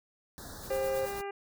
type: band-stop noise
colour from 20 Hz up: pink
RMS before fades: -45 dBFS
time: 0.38-1.21 s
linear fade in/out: 0 ms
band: 1800 to 3600 Hz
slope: 96 dB/octave
type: noise with tremolo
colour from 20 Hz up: blue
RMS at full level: -44 dBFS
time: 0.61-1.23 s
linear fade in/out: 50 ms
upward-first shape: sine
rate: 9 Hz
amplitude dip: 80%
type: tone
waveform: sine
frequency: 531 Hz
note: C5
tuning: 25 cents sharp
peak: -29 dBFS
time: 0.7-1.06 s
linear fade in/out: 10 ms
type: harmonic tone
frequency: 399.3 Hz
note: G4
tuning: 32 cents sharp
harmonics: 1 / 2 / 3 / 4 / 5 / 6 / 7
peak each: -37 / -40 / -47 / -48 / -49 / -52 / -53 dBFS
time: 0.7-1.31 s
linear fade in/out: 5 ms
effects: none